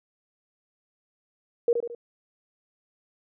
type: tone with echo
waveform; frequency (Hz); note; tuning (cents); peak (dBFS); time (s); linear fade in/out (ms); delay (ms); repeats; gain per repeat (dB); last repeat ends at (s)
sine; 472.6; A#4; +24; -17; 1.68-1.73; 2; 73; 3; -6; 1.949
effects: none